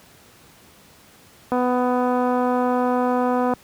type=click train; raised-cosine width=1 ms; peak=-9 dBFS; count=503; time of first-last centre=1.52-3.536 s; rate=249 Hz; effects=pink hiss -50 dBFS RMS until 3.63 s + high-pass 80 Hz 12 dB/octave